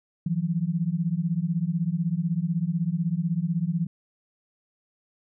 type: beating tone pair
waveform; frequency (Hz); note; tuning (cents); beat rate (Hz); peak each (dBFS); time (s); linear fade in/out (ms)
sine; 161.4 / 177.4; E3 / F3; -36 / +27; 16; -26; 0.26-3.87; 5
effects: none